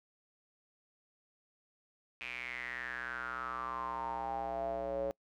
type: tone with band-pass filter sweep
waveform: square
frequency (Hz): 61.6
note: B1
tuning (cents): -4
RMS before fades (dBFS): -39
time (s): 2.21-5.11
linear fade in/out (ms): 0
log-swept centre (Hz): 2500 to 530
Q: 7.9
effects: noise-tail reverb RT60 0.1 s tail -26 dB re dry